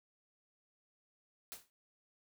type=noise with exponential decay; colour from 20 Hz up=white; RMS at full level=-43 dBFS; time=1.52-1.7 s; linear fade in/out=0 ms; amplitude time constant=37 ms; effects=none